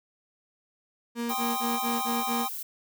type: tone bursts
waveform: 35% pulse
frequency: 235.6 Hz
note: A#3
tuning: 19 cents sharp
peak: -27 dBFS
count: 6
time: 1.15-2.465 s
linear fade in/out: 50 ms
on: 200 ms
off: 23 ms
type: chord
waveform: square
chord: C minor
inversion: second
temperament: equal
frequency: 784 / 1046.5 / 1244.5 Hz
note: G5 / C6 / Eb6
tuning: 0 / 0 / 0 cents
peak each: -32 / -36 / -36 dBFS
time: 1.29-2.49 s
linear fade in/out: 20 ms
type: noise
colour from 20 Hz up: violet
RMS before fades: -36 dBFS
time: 1.29-2.63 s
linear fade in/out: 5 ms
effects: none